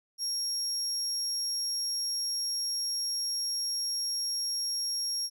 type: tone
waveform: 35% pulse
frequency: 5580 Hz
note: F8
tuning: 2 cents flat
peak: -27 dBFS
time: 0.18-5.3 s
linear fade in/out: 50 ms
effects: none